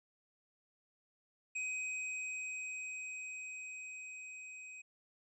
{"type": "tone with level ramp", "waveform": "square", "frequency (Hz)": 2518, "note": "D#7", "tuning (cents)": 20, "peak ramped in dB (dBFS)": [-37, -49], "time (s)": [1.55, 4.82], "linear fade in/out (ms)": 10, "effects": ["resampled to 22050 Hz"]}